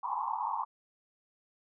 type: band-pass noise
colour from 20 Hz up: pink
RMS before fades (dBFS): -34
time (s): 0.03-0.65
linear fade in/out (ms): 10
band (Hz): 820 to 1100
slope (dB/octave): 96
effects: none